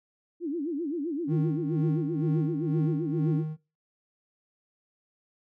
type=tone with vibrato; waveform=sine; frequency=311.1 Hz; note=D#4; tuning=in tune; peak=-28 dBFS; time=0.4-3.44 s; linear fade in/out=50 ms; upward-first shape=sine; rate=7.7 Hz; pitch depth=220 cents each way
type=tone with tremolo; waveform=triangle; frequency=155.56 Hz; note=D#3; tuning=in tune; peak=-21 dBFS; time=1.27-3.57 s; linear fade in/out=50 ms; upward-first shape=sine; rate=2.1 Hz; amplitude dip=65%
effects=noise-tail reverb RT60 0.3 s tail -21 dB re dry